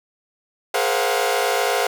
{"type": "tone cluster", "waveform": "sawtooth", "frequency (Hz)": [417.2, 478.5, 531, 690, 738], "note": ["G#4", "A#4", "C5", "F5", "F#5"], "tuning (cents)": [8, 45, 25, -21, -5], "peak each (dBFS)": -21, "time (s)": [0.74, 1.87], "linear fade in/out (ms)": 5, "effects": []}